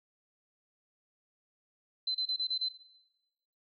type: tone bursts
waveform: sine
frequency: 4055 Hz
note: B7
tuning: 45 cents sharp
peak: -29 dBFS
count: 6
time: 2.07-2.687 s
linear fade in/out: 5 ms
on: 77 ms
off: 31 ms
effects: noise-tail reverb RT60 1.0 s tail -17 dB re dry